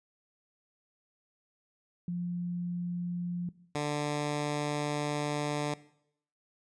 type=tone pair in turn; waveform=sine / 10% pulse; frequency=175.5 / 147.58 Hz; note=F3 / D3; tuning=+9 / +9 cents; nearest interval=minor third; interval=300 cents; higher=first; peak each=-31 / -22 dBFS; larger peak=second; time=2.08-3.49 / 3.75-5.74 s; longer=second; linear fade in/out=2 ms; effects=noise-tail reverb RT60 0.7 s tail -19 dB re dry + resampled to 22050 Hz

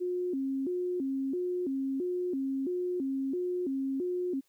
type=tone with vibrato; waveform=sine; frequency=311.1 Hz; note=D#4; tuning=in tune; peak=-29 dBFS; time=0-4.41 s; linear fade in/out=20 ms; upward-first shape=square; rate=1.5 Hz; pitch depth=250 cents each way; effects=white hiss -72 dBFS RMS until 4.48 s + high-pass 80 Hz 12 dB/octave

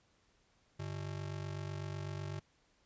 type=ring-modulated tone; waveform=square; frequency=123 Hz; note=B2; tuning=7 cents flat; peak=-37 dBFS; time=0.79-2.4 s; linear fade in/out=10 ms; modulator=24 Hz; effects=pink hiss -72 dBFS RMS until 2.85 s + resampled to 16000 Hz

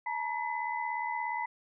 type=tone cluster; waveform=sine; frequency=870 / 947 / 2014 Hz; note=A5 / A#5 / B6; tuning=-20 / +27 / +33 cents; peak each=-37 / -34 / -37 dBFS; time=0.06-1.46 s; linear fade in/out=5 ms; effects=none

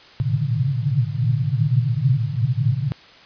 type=band-pass noise; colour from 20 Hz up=pink; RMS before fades=-20 dBFS; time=0.2-2.92 s; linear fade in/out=0 ms; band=110 to 150 Hz; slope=96 dB/octave; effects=white hiss -46 dBFS RMS until 3.25 s + resampled to 11025 Hz

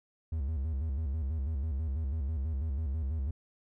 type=tone with vibrato; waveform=triangle; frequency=73.42 Hz; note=D2; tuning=in tune; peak=-28 dBFS; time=0.32-3.31 s; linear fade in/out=5 ms; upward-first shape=square; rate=6.1 Hz; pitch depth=150 cents each way; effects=none

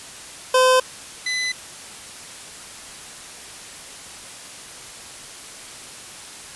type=tone pair in turn; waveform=25% pulse; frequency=513 / 2010 Hz; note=C5 / B6; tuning=-34 / +30 cents; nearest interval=2 octaves; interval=2364 cents; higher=second; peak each=-9 / -18 dBFS; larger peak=first; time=0.54-0.8 / 1.26-1.52 s; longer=neither; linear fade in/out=5 ms; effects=white hiss -38 dBFS RMS until 6.55 s + resampled to 24000 Hz

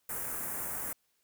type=band-stop noise; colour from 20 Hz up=white; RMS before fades=-37 dBFS; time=0.09-0.93 s; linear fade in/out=5 ms; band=1900 to 8100 Hz; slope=24 dB/octave; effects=white hiss -75 dBFS RMS until 1.23 s

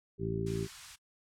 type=harmonic tone; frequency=55.8 Hz; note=A1; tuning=25 cents sharp; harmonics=1 / 2 / 3 / 4 / 5 / 6 / 7; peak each=-44 / -37 / -37 / -44 / -47 / -42 / -36 dBFS; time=0.18-0.68 s; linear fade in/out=50 ms
type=band-stop noise; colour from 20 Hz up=white; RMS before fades=-47 dBFS; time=0.46-0.96 s; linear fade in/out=10 ms; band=130 to 970 Hz; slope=24 dB/octave
effects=low-pass 8000 Hz 12 dB/octave + AAC 64 kbps

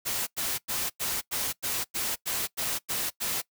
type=noise bursts; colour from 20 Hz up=white; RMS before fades=-30 dBFS; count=11; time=0.05-3.42 s; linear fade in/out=20 ms; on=220 ms; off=95 ms; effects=noise-tail reverb RT60 0.1 s tail -21 dB re dry

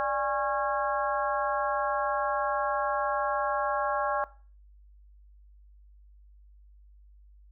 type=harmonic tone with a mistuned harmonic; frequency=273.7 Hz; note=C#4; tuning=22 cents flat; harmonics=2 / 3 / 4 / 5 / 6; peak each=-31 / -31 / -32 / -35 / -37 dBFS; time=0-4.24 s; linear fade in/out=0 ms; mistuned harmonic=2; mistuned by=+130 cents; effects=noise-tail reverb RT60 0.4 s tail -19 dB re dry + added 50 Hz sine -52 dBFS peak until 7.51 s

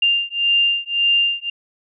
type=beating tone pair; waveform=sine; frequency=2794 / 2795.8 Hz; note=F7 / F7; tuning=0 / +1 cents; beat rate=1.8 Hz; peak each=-18 dBFS; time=0.02-1.5 s; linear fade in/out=5 ms; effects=none

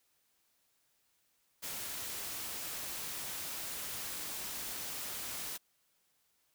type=noise; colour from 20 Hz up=white; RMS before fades=-41 dBFS; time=1.62-5.58 s; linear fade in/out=20 ms; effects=white hiss -75 dBFS RMS until 6.54 s

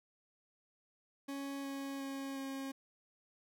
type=tone with pitch steps; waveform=40% pulse; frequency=277.2 / 275 / 272.8 / 270.6 Hz; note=C#4 / C#4 / C#4 / C#4; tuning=0 / -14 / -28 / -42 cents; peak=-39 dBFS; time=1.28-2.72 s; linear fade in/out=10 ms; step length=360 ms; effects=none

